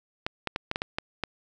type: clicks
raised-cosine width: 0.3 ms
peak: -12 dBFS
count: 8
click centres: 0.265 / 0.473 / 0.561 / 0.714 / 0.759 / 0.819 / 0.985 / 1.237 s
effects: none